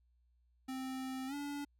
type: tone with pitch glide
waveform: square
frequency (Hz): 261.6 to 286.9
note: C4 to D4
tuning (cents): 0 to -40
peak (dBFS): -40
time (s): 0.68-1.65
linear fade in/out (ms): 10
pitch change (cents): +160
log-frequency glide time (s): 1.27-1.34
effects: added 60 Hz sine -69 dBFS peak until 1.79 s